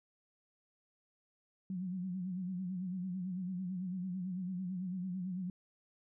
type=tone with vibrato; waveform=sine; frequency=183.5 Hz; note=F#3; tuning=14 cents flat; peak=-36 dBFS; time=1.7-5.5 s; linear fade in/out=2 ms; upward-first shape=sine; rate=9 Hz; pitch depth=75 cents each way; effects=none